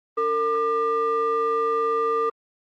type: ring-modulated tone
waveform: triangle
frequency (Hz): 371.4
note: F#4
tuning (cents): +7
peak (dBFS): -15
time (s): 0.17-2.3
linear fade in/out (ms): 10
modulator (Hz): 826
effects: Opus 32 kbps